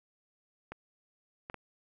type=clicks; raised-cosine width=0.5 ms; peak=-26 dBFS; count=3; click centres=0.72 / 1.499 / 1.543 s; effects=none